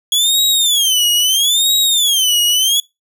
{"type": "tone with vibrato", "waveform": "sawtooth", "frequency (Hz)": 3322, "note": "G#7", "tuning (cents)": 0, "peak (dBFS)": -8, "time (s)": [0.12, 2.8], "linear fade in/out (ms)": 2, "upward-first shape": "sine", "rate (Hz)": 0.76, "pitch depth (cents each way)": 240, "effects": ["noise-tail reverb RT60 0.2 s tail -22 dB re dry"]}